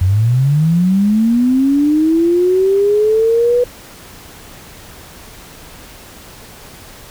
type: linear sweep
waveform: sine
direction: up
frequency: 87.31 to 493.9 Hz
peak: -9 dBFS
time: 0.01-3.64 s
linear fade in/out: 5 ms
effects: pink hiss -37 dBFS RMS until 7.1 s